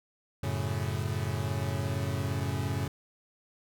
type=chord; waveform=40% pulse; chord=F# minor; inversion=none; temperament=equal; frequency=92.5 / 110 / 138.59 Hz; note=F#2 / A2 / C#3; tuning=0 / 0 / 0 cents; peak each=-33 dBFS; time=0.43-2.88 s; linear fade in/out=5 ms; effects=none